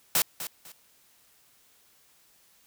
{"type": "noise with echo", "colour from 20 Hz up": "white", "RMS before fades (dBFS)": -23, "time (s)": [0.15, 0.22], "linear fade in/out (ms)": 2, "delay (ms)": 250, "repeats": 2, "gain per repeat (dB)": -12, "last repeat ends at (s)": 0.72, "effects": ["white hiss -62 dBFS RMS until 2.66 s"]}